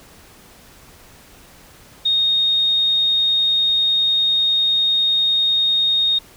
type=tone; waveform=sine; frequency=3710 Hz; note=A#7; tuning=9 cents flat; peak=-14 dBFS; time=2.05-6.19 s; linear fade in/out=10 ms; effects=pink hiss -46 dBFS RMS until 6.36 s